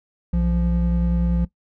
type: tone pair together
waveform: triangle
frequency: 61.1 / 172.82 Hz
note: B1 / F3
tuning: -18 / -18 cents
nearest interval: octave + tritone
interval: 1800 cents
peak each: -18 dBFS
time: 0.33-1.45 s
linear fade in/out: 5 ms
effects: noise-tail reverb RT60 0.1 s tail -17 dB re dry